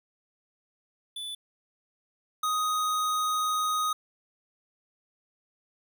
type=tone pair in turn; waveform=square; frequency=3481 / 1249.3 Hz; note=A7 / D#6; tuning=-19 / +7 cents; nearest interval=octave + tritone; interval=1774 cents; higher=first; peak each=-35 / -26 dBFS; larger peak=second; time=1.16-1.35 / 2.43-3.93 s; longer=second; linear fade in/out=5 ms; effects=none